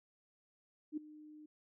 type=tone with ADSR envelope; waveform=sine; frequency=303.9 Hz; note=D#4; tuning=41 cents flat; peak=-34 dBFS; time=0.92-1.46 s; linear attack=52 ms; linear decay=8 ms; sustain=-18 dB; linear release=6 ms; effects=none